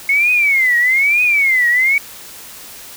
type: tone with vibrato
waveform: sine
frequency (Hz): 2175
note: C#7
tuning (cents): -33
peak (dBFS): -10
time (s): 0.09-1.98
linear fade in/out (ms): 2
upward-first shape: triangle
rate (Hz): 1.1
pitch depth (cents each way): 250
effects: white hiss -35 dBFS RMS until 2.96 s